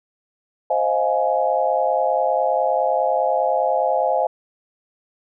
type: chord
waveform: sine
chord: F minor seventh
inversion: second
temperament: just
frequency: 523.8 / 628.6 / 698.5 / 838.1 Hz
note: C5 / Eb5 / F5 / Ab5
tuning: +2 / +18 / 0 / +16 cents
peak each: -22 dBFS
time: 0.7-4.27 s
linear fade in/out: 5 ms
effects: none